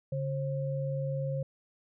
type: tone pair together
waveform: sine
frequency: 141.4 / 533.9 Hz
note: C#3 / C5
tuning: +35 / +35 cents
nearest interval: octave + major seventh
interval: 2300 cents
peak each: -31 / -35 dBFS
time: 0.12-1.43 s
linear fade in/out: 5 ms
effects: none